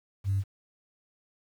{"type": "tone", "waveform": "sine", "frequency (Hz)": 98, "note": "G2", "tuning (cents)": 0, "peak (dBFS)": -23, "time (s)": [0.24, 0.44], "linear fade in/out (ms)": 50, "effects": ["tanh soft clip ceiling -20 dBFS", "9-bit"]}